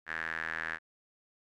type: tone with band-pass filter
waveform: sawtooth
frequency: 80.9 Hz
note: E2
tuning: 32 cents flat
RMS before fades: -37 dBFS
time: 0.06-0.79 s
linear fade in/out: 50 ms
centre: 1700 Hz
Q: 7
effects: none